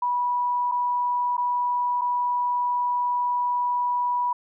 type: tone with dropouts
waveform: sine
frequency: 978 Hz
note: B5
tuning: 17 cents flat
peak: -21 dBFS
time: 0.02-4.33 s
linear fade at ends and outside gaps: 5 ms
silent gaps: 0.715-0.719 / 1.369-1.378 / 2.012-2.016 s
effects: none